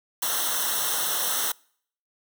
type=noise with comb filter; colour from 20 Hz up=white; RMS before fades=-26 dBFS; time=0.22-1.52 s; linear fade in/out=5 ms; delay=0.42 ms; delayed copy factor=-1; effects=noise-tail reverb RT60 0.6 s tail -26 dB re dry